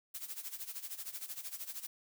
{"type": "noise with tremolo", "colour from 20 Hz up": "blue", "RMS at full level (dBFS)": -41, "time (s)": [0.14, 1.87], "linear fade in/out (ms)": 10, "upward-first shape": "sine", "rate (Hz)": 13, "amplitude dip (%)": 80, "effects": []}